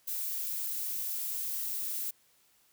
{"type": "noise", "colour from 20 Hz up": "violet", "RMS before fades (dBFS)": -35, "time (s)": [0.07, 2.11], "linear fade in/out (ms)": 10, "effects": ["white hiss -67 dBFS RMS until 2.72 s"]}